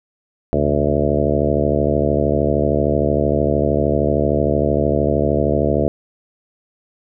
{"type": "harmonic tone with a mistuned harmonic", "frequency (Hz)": 73.1, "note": "D2", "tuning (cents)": -7, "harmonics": [1, 2, 3, 4, 5, 6, 7, 8, 9], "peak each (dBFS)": [-23, -23, -23, -23, -23, -23, -23, -23, -23], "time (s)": [0.53, 5.88], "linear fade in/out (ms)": 0, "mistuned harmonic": 2, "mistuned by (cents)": -110, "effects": []}